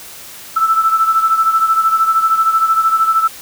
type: beating tone pair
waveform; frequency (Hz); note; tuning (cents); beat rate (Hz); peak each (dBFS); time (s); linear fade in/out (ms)
sine; 1318.5 / 1331.5; E6 / E6; 0 / +17; 13; -11 / -17; 0.56-3.28; 10
effects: white hiss -34 dBFS RMS until 3.41 s